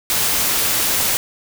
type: noise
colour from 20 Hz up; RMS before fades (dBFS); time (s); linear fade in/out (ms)
white; -18; 0.1-1.17; 0
effects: none